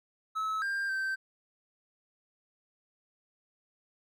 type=tone with pitch steps; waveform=triangle; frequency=1296 / 1594 / 1555 Hz; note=E6 / G6 / G6; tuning=-30 / +28 / -14 cents; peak=-28 dBFS; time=0.35-1.16 s; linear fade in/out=20 ms; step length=270 ms; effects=none